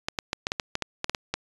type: clicks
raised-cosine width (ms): 0.2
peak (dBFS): -9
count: 12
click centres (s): 0.085 / 0.188 / 0.331 / 0.469 / 0.519 / 0.598 / 0.754 / 0.823 / 1.044 / 1.096 / 1.148 / 1.34
effects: resampled to 22050 Hz